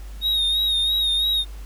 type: tone with vibrato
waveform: triangle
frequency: 3738 Hz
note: A#7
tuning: 4 cents sharp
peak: -17 dBFS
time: 0.21-1.45 s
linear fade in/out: 50 ms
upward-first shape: sine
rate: 3 Hz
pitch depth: 46 cents each way
effects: added 50 Hz sine -33 dBFS peak until 1.65 s + pink hiss -49 dBFS RMS until 1.65 s